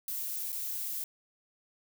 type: noise with dropouts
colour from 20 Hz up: violet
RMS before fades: -36 dBFS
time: 0.08-1.04 s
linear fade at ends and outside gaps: 2 ms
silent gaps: 0.521-0.526 s
effects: none